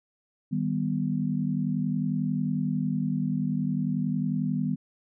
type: chord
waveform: sine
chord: Eb augmented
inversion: none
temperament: equal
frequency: 155.56 / 196 / 246.9 Hz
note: Eb3 / G3 / B3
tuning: 0 / 0 / 0 cents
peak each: -29 dBFS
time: 0.51-4.76 s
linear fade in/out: 20 ms
effects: none